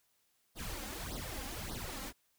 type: noise with flanger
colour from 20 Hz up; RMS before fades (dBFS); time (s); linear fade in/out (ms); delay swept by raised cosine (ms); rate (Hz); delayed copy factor
pink; -42; 0.55-2.13; 50; 0.2 to 3.8; 1.7; +0.9
effects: white hiss -75 dBFS RMS until 2.38 s